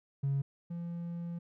triangle tone pair in turn, 138.5 / 171.05 Hz, C#3 / F3, -1 / -36 cents, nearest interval major third, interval 365 cents, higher second, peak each -25 / -34 dBFS, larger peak first, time 0.23-0.42 / 0.7-1.39 s, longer second, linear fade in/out 10 ms, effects tanh soft clip ceiling -25 dBFS

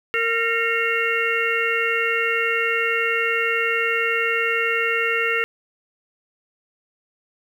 harmonic tone with a mistuned harmonic, 460 Hz, A#4, 23 cents flat, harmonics 1 / 3 / 4 / 5 / 6, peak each -25 / -25 / -25 / -25 / -25 dBFS, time 0.14-5.44 s, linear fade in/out 0 ms, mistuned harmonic 5, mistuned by -100 cents, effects 8-bit

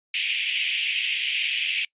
white band-pass noise, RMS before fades -26 dBFS, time 0.14-1.85 s, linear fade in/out 2 ms, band 2300 to 3100 Hz, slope 48 dB/octave, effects noise-tail reverb RT60 0.1 s tail -25 dB re dry + resampled to 8000 Hz

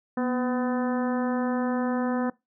harmonic tone with a mistuned harmonic, 252.2 Hz, B3, 36 cents sharp, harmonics 1 / 2 / 3 / 4 / 5 / 6 / 7, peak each -25 / -31 / -35 / -37 / -39 / -41 / -42 dBFS, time 0.17-2.3 s, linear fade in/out 5 ms, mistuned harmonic 1, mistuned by -54 cents, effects noise-tail reverb RT60 0.2 s tail -21 dB re dry

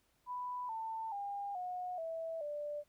sine tone with pitch steps, 991 / 893.1 / 804.9 / 725.5 / 653.8 / 589.3 Hz, B5 / A5 / G5 / F#5 / E5 / D5, +6 / +26 / +46 / -34 / -14 / +6 cents, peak -38 dBFS, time 0.26-2.84 s, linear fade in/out 50 ms, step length 430 ms, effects pink hiss -75 dBFS RMS until 2.88 s

